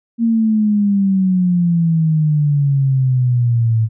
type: exponential sweep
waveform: sine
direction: down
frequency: 233.1 to 110 Hz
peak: -11 dBFS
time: 0.18-3.89 s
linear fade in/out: 50 ms
effects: none